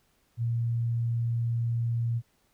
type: tone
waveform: sine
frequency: 117 Hz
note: A#2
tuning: 7 cents sharp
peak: -25 dBFS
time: 0.37-2.22 s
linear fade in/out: 50 ms
effects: pink hiss -69 dBFS RMS until 2.53 s